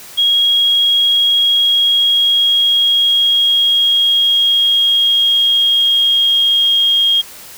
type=tone with pitch glide; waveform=sine; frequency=3291 to 3248 Hz; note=G#7 to G#7; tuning=-16 to -39 cents; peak=-9 dBFS; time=0.17-7.22 s; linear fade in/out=20 ms; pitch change=-23 cents; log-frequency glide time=1.46-7.02 s; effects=white hiss -35 dBFS RMS until 7.57 s